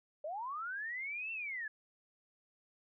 sine linear two-way sweep, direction up then down, 572 to 2714 to 1675 Hz, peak -38 dBFS, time 0.24-1.68 s, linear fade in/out 5 ms, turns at 1.32 s, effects none

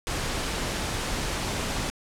pink noise, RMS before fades -29 dBFS, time 0.07-1.9 s, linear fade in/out 0 ms, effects low-pass 9000 Hz 12 dB/octave

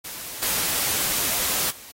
white noise with level steps, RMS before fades -35 / -24 / -43 dBFS, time 0.04-1.92 s, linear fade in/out 10 ms, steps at 0.42 / 1.7 s, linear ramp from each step 10 ms, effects AAC 48 kbps

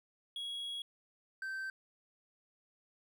triangle tone pair in turn, 3322 / 1553.4 Hz, G#7 / G6, 0 / -16 cents, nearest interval octave + minor second, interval 1316 cents, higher first, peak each -37 / -36 dBFS, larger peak second, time 0.36-0.82 / 1.42-1.7 s, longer first, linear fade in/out 2 ms, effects none

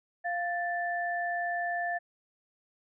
sine tone pair together, 697 / 1762.4 Hz, F5 / A6, -4 / +2 cents, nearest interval octave + major third, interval 1606 cents, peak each -31 / -33 dBFS, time 0.24-1.99 s, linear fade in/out 20 ms, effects none

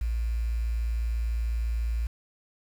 sine tone with quantisation, 57 Hz, A#1, 38 cents flat, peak -25 dBFS, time 0.01-2.07 s, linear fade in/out 5 ms, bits 8, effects none

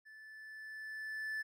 triangle tone with level ramp, 1748 Hz, A6, 12 cents flat, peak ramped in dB -52 to -34 dBFS, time 0.05-1.43 s, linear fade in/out 20 ms, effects none

